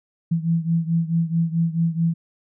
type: beating tone pair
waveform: sine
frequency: 164.7 / 169.3 Hz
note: E3 / E3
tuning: -1 / +46 cents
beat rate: 4.6 Hz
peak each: -20 / -23 dBFS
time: 0.31-2.14 s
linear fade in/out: 10 ms
effects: none